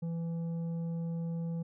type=tone with tanh clipping; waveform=sine; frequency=166.9 Hz; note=E3; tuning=22 cents sharp; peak=-34 dBFS; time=0.02-1.63 s; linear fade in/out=10 ms; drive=7 dB; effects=none